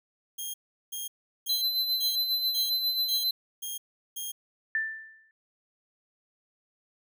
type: tone bursts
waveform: 5% pulse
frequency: 3233 Hz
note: G#7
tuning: 47 cents flat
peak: -25 dBFS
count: 8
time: 0.38-4.32 s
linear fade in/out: 10 ms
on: 160 ms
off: 380 ms
type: tone with tremolo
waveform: square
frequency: 4047 Hz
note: B7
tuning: 42 cents sharp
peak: -24 dBFS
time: 1.49-3.31 s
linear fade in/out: 5 ms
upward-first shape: sine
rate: 7.4 Hz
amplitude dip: 50%
type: tone with exponential decay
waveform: sine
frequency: 1772 Hz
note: A6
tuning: 12 cents sharp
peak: -23 dBFS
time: 4.75-5.31 s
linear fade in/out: 1 ms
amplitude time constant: 120 ms
effects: none